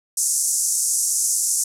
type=band-pass noise; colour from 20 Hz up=pink; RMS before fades=-21 dBFS; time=0.17-1.64 s; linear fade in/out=5 ms; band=6000 to 11000 Hz; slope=48 dB/octave; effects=none